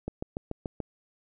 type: click train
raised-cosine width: 2 ms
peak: -19 dBFS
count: 6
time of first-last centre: 0.08-0.803 s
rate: 6.92 Hz
effects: none